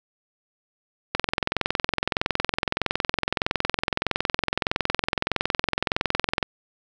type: click train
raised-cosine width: 0.3 ms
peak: -5 dBFS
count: 115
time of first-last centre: 1.15-6.428 s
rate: 21.6 Hz
effects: none